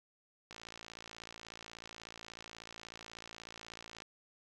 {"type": "click train", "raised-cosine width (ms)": 0.2, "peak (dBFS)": -30, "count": 199, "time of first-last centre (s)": [0.51, 4.021], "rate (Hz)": 56.4, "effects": []}